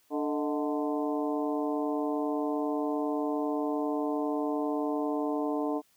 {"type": "harmonic tone with a mistuned harmonic", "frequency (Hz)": 147.5, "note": "D3", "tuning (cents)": 8, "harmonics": [2, 3, 4, 5, 6, 7], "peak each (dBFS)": [-30, -34, -36, -38, -40, -41], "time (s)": [0.1, 5.82], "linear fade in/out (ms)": 50, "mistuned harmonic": 4, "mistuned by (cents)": 93, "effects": ["white hiss -67 dBFS RMS until 5.96 s"]}